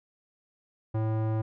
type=tone with low-pass filter; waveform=square; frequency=110 Hz; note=A2; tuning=in tune; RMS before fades=-28 dBFS; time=0.94-1.42 s; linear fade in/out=10 ms; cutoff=890 Hz; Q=0.89; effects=none